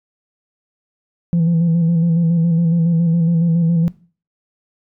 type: tone with vibrato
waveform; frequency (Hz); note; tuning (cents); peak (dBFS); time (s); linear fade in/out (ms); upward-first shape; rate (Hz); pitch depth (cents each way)
sine; 167.5; E3; +28; -10; 1.33-3.88; 0; square; 7.2; 40
effects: noise-tail reverb RT60 0.4 s tail -20 dB re dry + tanh soft clip ceiling -10 dBFS